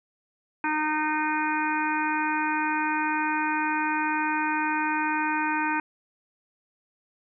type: harmonic tone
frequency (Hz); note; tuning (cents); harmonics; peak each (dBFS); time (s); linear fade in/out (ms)
307; D#4; -23; 1 / 3 / 4 / 5 / 6 / 7 / 8; -30 / -27 / -36 / -30 / -36 / -39 / -33; 0.64-5.8; 2
effects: none